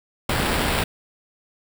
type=noise with sample-and-hold; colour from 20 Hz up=pink; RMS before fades=-22 dBFS; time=0.29-0.84 s; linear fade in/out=5 ms; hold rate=6300 Hz; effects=none